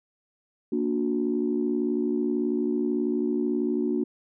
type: chord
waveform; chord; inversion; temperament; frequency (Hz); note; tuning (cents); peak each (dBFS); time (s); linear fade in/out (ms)
sine; Bb augmented; none; just; 233.1 / 291.4 / 364.2; Bb3 / D4 / F#4; 0 / -13 / -27; -27; 0.72-4.04; 5
effects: tanh soft clip ceiling -14 dBFS